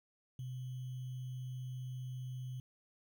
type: tone with sample-and-hold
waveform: sine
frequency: 127.5 Hz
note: C3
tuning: 44 cents flat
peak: -40 dBFS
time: 0.39-2.6 s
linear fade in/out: 2 ms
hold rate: 3150 Hz
effects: none